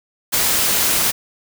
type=noise; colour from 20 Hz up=white; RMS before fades=-17 dBFS; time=0.32-1.12 s; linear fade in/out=20 ms; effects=none